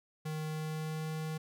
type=tone with pitch glide; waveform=square; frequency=155.5 to 157.13 Hz; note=D#3 to D#3; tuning=-1 to +17 cents; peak=-36 dBFS; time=0.25-1.38 s; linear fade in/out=10 ms; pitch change=+18 cents; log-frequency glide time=0.46-1.1 s; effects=none